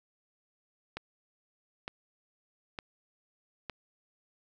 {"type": "click train", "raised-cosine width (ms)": 0.3, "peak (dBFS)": -21, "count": 4, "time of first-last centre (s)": [0.97, 3.697], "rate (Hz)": 1.1, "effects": []}